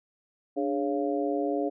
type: harmonic tone with a mistuned harmonic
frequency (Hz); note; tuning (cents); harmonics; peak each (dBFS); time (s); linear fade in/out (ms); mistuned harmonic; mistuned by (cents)
138.59; C#3; 0; 2 / 3 / 4 / 5; -29 / -31 / -32 / -33; 0.56-1.7; 20; 2; +97
effects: none